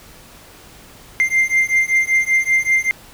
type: beating tone pair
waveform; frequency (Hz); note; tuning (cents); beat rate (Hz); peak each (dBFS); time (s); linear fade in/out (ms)
triangle; 2093 / 2098.2; C7 / C7; 0 / +4; 5.2; -15; 1.2-2.91; 0
effects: pink hiss -43 dBFS RMS until 3.13 s